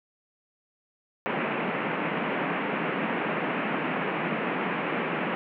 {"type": "band-pass noise", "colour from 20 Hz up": "pink", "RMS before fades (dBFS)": -29, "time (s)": [1.26, 5.35], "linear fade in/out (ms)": 0, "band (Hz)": [160, 2700], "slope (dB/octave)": 48, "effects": []}